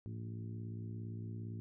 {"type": "harmonic tone with a mistuned harmonic", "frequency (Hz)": 57.5, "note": "A#1", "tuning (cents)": -23, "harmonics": [2, 3, 4, 5, 6, 7], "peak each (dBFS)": [-42, -51, -50, -57, -56, -62], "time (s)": [0.06, 1.6], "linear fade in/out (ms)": 0, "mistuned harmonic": 2, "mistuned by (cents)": -110, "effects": []}